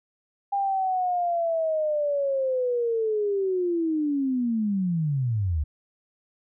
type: linear sweep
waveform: sine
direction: down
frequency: 804 to 69.3 Hz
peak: -22 dBFS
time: 0.52-5.64 s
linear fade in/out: 10 ms
effects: none